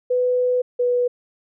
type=tone pair in turn; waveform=sine; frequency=498.3 / 490.6 Hz; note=B4 / B4; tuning=+15 / -12 cents; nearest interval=unison; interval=27 cents; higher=first; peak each=-16 dBFS; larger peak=neither; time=0.1-0.62 / 0.79-1.08 s; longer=first; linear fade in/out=10 ms; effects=none